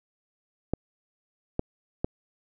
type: clicks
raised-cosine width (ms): 2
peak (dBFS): -12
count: 3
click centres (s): 0.736 / 1.594 / 2.045
effects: none